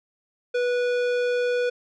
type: tone with tanh clipping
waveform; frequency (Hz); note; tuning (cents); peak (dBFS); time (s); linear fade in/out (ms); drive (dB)
sine; 490; B4; -14; -23; 0.54-1.7; 10; 16
effects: none